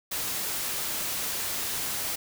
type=noise; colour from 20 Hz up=white; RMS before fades=-31 dBFS; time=0.11-2.16 s; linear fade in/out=10 ms; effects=none